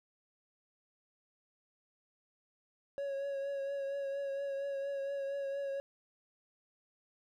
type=tone with vibrato; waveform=triangle; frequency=554.4 Hz; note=C#5; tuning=in tune; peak=-33 dBFS; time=2.98-5.8 s; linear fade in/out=0 ms; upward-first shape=triangle; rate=4.3 Hz; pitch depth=29 cents each way; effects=none